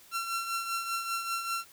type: tone with tremolo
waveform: sawtooth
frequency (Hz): 1359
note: F6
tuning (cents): -48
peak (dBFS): -25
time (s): 0.11-1.65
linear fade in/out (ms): 50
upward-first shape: triangle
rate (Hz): 5.1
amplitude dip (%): 60
effects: white hiss -56 dBFS RMS until 1.72 s